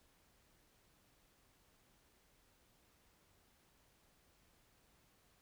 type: silence
effects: pink hiss -72 dBFS RMS until 5.41 s